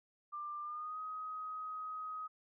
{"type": "tone with pitch glide", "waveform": "sine", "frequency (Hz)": [1189, 1259.7], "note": ["D6", "D#6"], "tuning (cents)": [21, 21], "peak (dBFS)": -40, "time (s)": [0.32, 2.28], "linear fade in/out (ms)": 20, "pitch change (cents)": 100, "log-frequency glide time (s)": [0.62, 0.99], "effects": []}